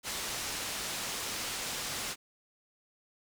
white low-pass noise, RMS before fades -37 dBFS, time 0.03-2.16 s, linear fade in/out 50 ms, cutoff 7700 Hz, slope 12 dB/octave, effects none

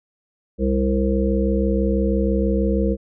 harmonic tone with a mistuned harmonic, 66.2 Hz, C2, 21 cents sharp, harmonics 1 / 3 / 5 / 7 / 8, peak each -21 / -21 / -25 / -24 / -27 dBFS, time 0.58-2.97 s, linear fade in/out 50 ms, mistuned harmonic 1, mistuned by -46 cents, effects none

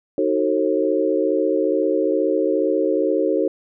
sine chord, D# diminished seventh, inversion none, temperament just, 311.1 / 373.4 / 448 / 537.6 Hz, D#4 / F#4 / A4 / C5, 0 / +16 / +31 / +47 cents, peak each -22 dBFS, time 0.18-3.48 s, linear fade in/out 2 ms, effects none

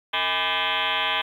sine tone with frequency modulation, 2093 Hz, C7, in tune, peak -21 dBFS, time 0.13-1.22 s, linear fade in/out 10 ms, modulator 182 Hz, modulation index 7.5, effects 9-bit

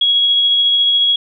sine tone with tremolo, 3322 Hz, G#7, in tune, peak -9 dBFS, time 0.01-1.16 s, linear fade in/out 5 ms, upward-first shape triangle, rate 14 Hz, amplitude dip 25%, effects none

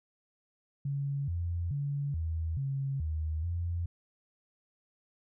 sine tone with pitch steps, 140.2 / 86.1 / 142.1 / 81.2 / 136.7 / 78.4 / 85.9 Hz, C#3 / F2 / C#3 / E2 / C#3 / D#2 / F2, +20 / -24 / +43 / -26 / -24 / +14 / -28 cents, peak -30 dBFS, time 0.85-3.86 s, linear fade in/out 5 ms, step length 430 ms, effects none

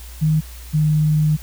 sine tone pair in turn, 155.56 / 153.06 Hz, D#3 / D#3, 0 / -28 cents, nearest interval unison, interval 28 cents, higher first, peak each -13 dBFS, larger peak neither, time 0.21-0.41 / 0.73-1.37 s, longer second, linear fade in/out 20 ms, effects added 60 Hz sine -34 dBFS peak until 1.42 s + white hiss -42 dBFS RMS until 1.42 s

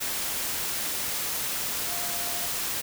sine tone in noise, 698.5 Hz, F5, in tune, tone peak -40 dBFS, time 1.87-2.47 s, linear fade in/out 20 ms, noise white, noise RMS -30 dBFS, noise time 0-2.82 s, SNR -13 dB, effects none

